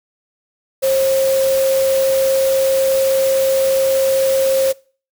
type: tone in noise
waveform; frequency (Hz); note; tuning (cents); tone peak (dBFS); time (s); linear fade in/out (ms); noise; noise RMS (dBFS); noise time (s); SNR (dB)
sine; 535; C5; +38; -12; 0.82-4.73; 20; white; -26; 0.82-4.73; +11
effects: noise-tail reverb RT60 0.4 s tail -23 dB re dry